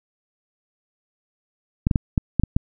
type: clicks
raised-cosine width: 5 ms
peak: -5 dBFS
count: 7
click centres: 1.869 / 1.912 / 1.958 / 2.178 / 2.397 / 2.436 / 2.565 s
effects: none